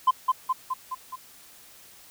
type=tone with echo; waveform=sine; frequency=1031 Hz; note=C6; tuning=26 cents flat; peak=-12 dBFS; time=0.07-0.11 s; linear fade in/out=10 ms; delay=210 ms; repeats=5; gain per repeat=-4 dB; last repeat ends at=1.16 s; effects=tanh soft clip ceiling -14 dBFS + white hiss -51 dBFS RMS until 2.1 s